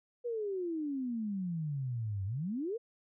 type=exponential two-way sweep; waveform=sine; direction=down then up; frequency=491.5 to 93.6 to 491.5 Hz; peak=-33 dBFS; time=0.24-2.78 s; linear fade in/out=20 ms; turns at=2.25 s; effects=none